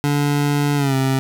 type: tone with pitch glide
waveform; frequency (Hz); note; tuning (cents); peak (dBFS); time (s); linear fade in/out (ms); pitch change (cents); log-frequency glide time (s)
25% pulse; 144.7 to 133.46; D3 to C3; -25 to +35; -12; 0.04-1.19; 0; -140; 0.76-0.95
effects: none